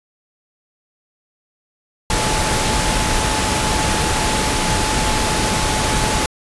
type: tone in noise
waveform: sine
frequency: 863 Hz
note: A5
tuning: 34 cents flat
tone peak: -24 dBFS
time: 2.1-6.26 s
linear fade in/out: 2 ms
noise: pink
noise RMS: -18 dBFS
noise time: 2.1-6.26 s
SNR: -9 dB
effects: resampled to 24000 Hz